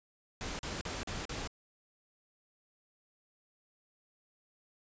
pink noise bursts, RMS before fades -39 dBFS, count 5, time 0.41-1.474 s, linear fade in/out 0 ms, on 180 ms, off 41 ms, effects resampled to 16000 Hz

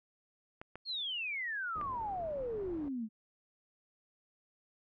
clicks, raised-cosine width 0.5 ms, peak -30 dBFS, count 3, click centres 0.615 / 0.756 / 1.813 s
sine exponential sweep, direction down, 4383 to 209.6 Hz, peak -35 dBFS, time 0.85-3.09 s, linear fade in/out 50 ms
pink low-pass noise, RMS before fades -50 dBFS, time 1.75-2.89 s, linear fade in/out 10 ms, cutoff 880 Hz, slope 12 dB/octave
effects none

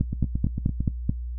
two click trains, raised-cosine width 5 ms, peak -14 / -9 dBFS, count 7 / 6, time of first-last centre 0.13-0.806 / 0.01-1.095 s, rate 8.88 / 4.61 Hz, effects noise-tail reverb RT60 0.1 s tail -17 dB re dry + added 60 Hz sine -29 dBFS peak until 1.38 s

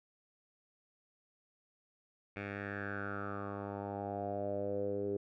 10% pulse tone with low-pass filter sweep, 100.7 Hz, G2, 47 cents sharp, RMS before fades -39 dBFS, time 2.36-5.17 s, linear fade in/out 5 ms, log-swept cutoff 2200 to 410 Hz, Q 5.7, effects none

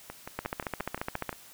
two click trains, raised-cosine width 0.5 ms, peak -23 / -16 dBFS, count 8 / 14, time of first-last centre 0.1-1.328 / 0.39-1.293 s, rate 5.7 / 14.4 Hz, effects white hiss -52 dBFS RMS until 1.53 s

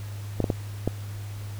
clicks, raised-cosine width 2 ms, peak -10 dBFS, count 4, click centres 0.403 / 0.442 / 0.502 / 0.876 s, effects added 102 Hz sine -33 dBFS peak until 1.59 s + pink hiss -47 dBFS RMS until 1.59 s

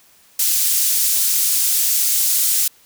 pink high-pass noise, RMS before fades -17 dBFS, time 0.39-2.68 s, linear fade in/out 5 ms, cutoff 7200 Hz, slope 12 dB/octave, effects white hiss -52 dBFS RMS until 2.85 s

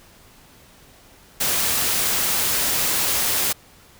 white noise, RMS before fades -21 dBFS, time 1.4-3.53 s, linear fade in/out 10 ms, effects pink hiss -50 dBFS RMS until 3.99 s

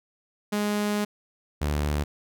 sawtooth tone pair in turn, 207.7 / 73.84 Hz, G#3 / D2, 0 / +10 cents, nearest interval octave + tritone, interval 1790 cents, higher first, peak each -20 dBFS, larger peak neither, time 0.52-1.05 / 1.61-2.04 s, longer first, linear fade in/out 10 ms, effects none

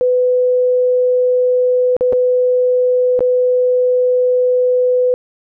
sine tone with dropouts, 500 Hz, B4, 21 cents sharp, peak -10 dBFS, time 0.01-5.14 s, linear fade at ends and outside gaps 0 ms, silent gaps 1.966-2.009 / 2.125-2.131 / 3.192-3.206 s, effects none

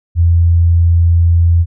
sine tone, 84.8 Hz, E2, 50 cents sharp, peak -6 dBFS, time 0.15-1.66 s, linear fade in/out 50 ms, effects none

